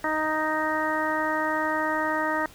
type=harmonic tone; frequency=311.1 Hz; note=D#4; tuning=in tune; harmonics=1 / 2 / 3 / 4 / 5 / 6; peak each=-31 / -30 / -29 / -31 / -33 / -30 dBFS; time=0.04-2.46 s; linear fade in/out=2 ms; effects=pink hiss -50 dBFS RMS until 2.54 s